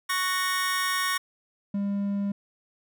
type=chord; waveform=sawtooth; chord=F# major; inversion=second; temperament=just; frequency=1110 / 1480 / 1850 Hz; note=C#6 / F#6 / A#6; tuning=+2 / 0 / -14 cents; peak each=-24 / -30 / -25 dBFS; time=0.09-1.18 s; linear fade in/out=10 ms
type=tone; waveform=triangle; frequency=200.6 Hz; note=G3; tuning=40 cents sharp; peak=-23 dBFS; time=1.74-2.32 s; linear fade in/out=5 ms
effects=none

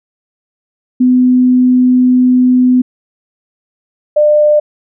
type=tone pair in turn; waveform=sine; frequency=251.8 / 598.9 Hz; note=B3 / D5; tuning=+34 / +34 cents; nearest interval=octave + minor third; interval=1500 cents; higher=second; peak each=-5 dBFS; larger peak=neither; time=1-2.82 / 4.16-4.6 s; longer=first; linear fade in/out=10 ms; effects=none

